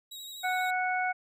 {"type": "tone with vibrato", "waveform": "sawtooth", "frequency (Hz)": 3826, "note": "A#7", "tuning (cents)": 44, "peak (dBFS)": -38, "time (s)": [0.11, 0.71], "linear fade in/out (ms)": 10, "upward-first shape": "sine", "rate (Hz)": 12, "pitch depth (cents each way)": 28}
{"type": "harmonic tone", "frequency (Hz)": 737, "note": "F#5", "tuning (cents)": -7, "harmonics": [1, 2, 3], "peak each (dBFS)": [-29, -32, -34], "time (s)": [0.43, 1.13], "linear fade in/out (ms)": 20}
{"effects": []}